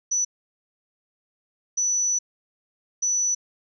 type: tone bursts at uneven times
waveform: sine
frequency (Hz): 5950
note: F#8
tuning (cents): +9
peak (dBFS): -20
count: 3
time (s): 0.11-0.25 / 1.77-2.19 / 3.02-3.35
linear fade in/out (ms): 10
effects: none